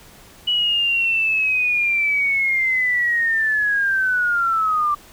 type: linear sweep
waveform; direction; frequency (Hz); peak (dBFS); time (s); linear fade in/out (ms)
sine; down; 2947 to 1171; -16; 0.47-4.95; 10
effects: pink hiss -46 dBFS RMS until 5.12 s